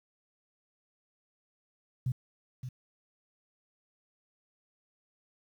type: tone with echo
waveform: sine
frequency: 126.8 Hz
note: B2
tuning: 46 cents sharp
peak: -27 dBFS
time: 2.06-2.12 s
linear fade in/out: 5 ms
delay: 570 ms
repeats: 1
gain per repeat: -9 dB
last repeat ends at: 2.69 s
effects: 10-bit